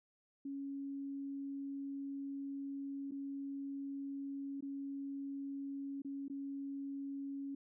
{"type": "tone with dropouts", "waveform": "sine", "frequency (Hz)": 277.2, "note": "C#4", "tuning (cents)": 0, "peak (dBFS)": -40, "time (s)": [0.45, 7.55], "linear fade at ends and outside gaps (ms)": 5, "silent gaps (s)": [[3.111, 3.118], [4.608, 4.624], [6.02, 6.047], [6.282, 6.298]], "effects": []}